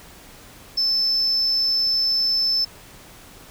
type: tone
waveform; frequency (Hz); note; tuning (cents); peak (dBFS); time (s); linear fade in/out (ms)
sine; 5274; E8; 0; -16; 0.77-2.65; 10
effects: tanh soft clip ceiling -15 dBFS + pink hiss -45 dBFS RMS until 3.5 s